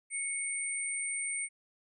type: tone pair together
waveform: sine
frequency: 2217 / 8868 Hz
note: C#7 / C#9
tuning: 0 / 0 cents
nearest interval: 2 octaves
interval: 2400 cents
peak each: -37 / -34 dBFS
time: 0.1-1.49 s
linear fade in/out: 50 ms
effects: none